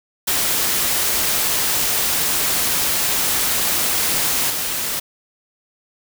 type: noise with level steps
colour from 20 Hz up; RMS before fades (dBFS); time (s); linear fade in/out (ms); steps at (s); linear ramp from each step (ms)
white; -19 / -23; 0.27-5; 10; 4.5; 2
effects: none